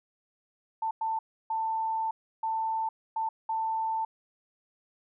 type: tone bursts at uneven times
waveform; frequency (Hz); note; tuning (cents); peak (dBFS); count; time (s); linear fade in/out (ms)
sine; 890; A5; +20; -27; 6; 0.82-0.91 / 1.01-1.19 / 1.5-2.11 / 2.43-2.89 / 3.16-3.29 / 3.49-4.05; 5
effects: none